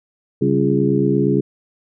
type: harmonic tone with a mistuned harmonic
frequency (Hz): 68.7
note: C#2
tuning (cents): -15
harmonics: 2 / 3 / 4 / 5 / 6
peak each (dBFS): -20 / -20 / -20 / -20 / -20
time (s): 0.41-1.41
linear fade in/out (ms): 10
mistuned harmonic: 3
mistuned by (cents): -90
effects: none